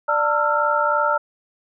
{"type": "tone cluster", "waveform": "sine", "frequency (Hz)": [591, 901, 1326, 1389], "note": ["D5", "A5", "E6", "F6"], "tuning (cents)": [11, 41, 10, -10], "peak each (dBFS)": -22, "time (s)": [0.08, 1.18], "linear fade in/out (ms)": 10, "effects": []}